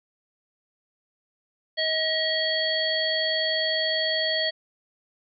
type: harmonic tone with a mistuned harmonic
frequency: 635 Hz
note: D#5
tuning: 35 cents sharp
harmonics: 1 / 3 / 5 / 7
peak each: -28 / -28 / -28 / -28 dBFS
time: 1.77-4.51 s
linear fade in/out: 20 ms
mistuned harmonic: 5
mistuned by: +54 cents
effects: none

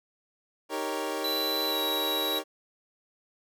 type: chord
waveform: 25% pulse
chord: Eb dominant seventh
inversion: none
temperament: equal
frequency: 311.1 / 392 / 466.2 / 554.4 Hz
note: Eb4 / G4 / Bb4 / Db5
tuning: 0 / 0 / 0 / 0 cents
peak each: -32 dBFS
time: 0.69-2.44 s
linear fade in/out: 50 ms
type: tone with pitch glide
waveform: square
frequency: 3983 to 3885 Hz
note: B7 to B7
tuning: +14 to -29 cents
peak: -29 dBFS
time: 1.24-2.39 s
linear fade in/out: 5 ms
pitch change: -43 cents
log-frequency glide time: 1.68-1.77 s
effects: none

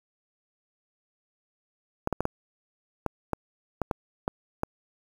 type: clicks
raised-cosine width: 1 ms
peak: -12 dBFS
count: 10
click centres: 2.074 / 2.127 / 2.206 / 2.254 / 3.063 / 3.333 / 3.817 / 3.912 / 4.279 / 4.634 s
effects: 7-bit

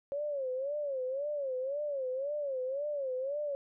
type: tone with vibrato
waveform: sine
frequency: 550 Hz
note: C#5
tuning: 14 cents flat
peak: -32 dBFS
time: 0.12-3.55 s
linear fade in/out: 0 ms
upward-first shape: sine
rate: 1.9 Hz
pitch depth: 140 cents each way
effects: none

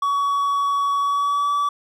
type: tone with pitch glide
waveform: triangle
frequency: 1128 to 1150.4 Hz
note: C#6 to D6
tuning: +30 to -36 cents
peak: -16 dBFS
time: 0.02-1.69 s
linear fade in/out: 5 ms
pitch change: +34 cents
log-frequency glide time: 0.99-1.53 s
effects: none

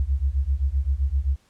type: beating tone pair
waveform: sine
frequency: 64.5 / 72.2 Hz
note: C2 / D2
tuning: -24 / -29 cents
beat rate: 7.7 Hz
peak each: -23 dBFS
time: 0-1.36 s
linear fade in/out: 0 ms
effects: pink hiss -62 dBFS RMS until 1.49 s + low-pass 10000 Hz 12 dB/octave

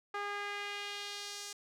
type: tone with band-pass filter sweep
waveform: sawtooth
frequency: 407.5 Hz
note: G#4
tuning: 33 cents flat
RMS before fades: -41 dBFS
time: 0.14-1.53 s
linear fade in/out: 5 ms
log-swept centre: 1300 to 6500 Hz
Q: 1.4
effects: none

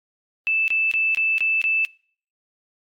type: tone bursts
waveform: sine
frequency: 2637 Hz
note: E7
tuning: in tune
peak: -18 dBFS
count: 6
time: 0.47-1.85 s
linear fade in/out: 0 ms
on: 210 ms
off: 24 ms
effects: noise-tail reverb RT60 0.5 s tail -24 dB re dry + AAC 64 kbps

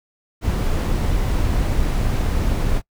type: noise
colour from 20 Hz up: brown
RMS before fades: -19 dBFS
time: 0.41-2.82 s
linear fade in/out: 50 ms
effects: noise-tail reverb RT60 0.1 s tail -24 dB re dry

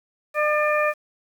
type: harmonic tone with a mistuned harmonic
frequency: 602 Hz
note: D5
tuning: 43 cents sharp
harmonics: 1 / 2 / 3 / 4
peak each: -21 / -24 / -26 / -27 dBFS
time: 0.34-0.94 s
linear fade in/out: 50 ms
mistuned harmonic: 3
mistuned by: -22 cents
effects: 8-bit

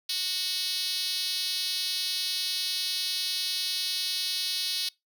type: tone with high-pass filter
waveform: 5% pulse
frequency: 370 Hz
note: F#4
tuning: in tune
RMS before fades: -30 dBFS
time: 0.09-4.89 s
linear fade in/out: 5 ms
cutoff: 4200 Hz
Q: 2.4
effects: noise-tail reverb RT60 0.2 s tail -24 dB re dry

